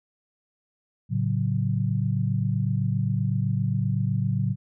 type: chord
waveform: sine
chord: F# minor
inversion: first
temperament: just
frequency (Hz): 111 / 138.75 / 185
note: A2 / C#3 / F#3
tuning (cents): +16 / +2 / 0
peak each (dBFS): -25 / -26 / -28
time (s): 1.09-4.56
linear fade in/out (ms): 50
effects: none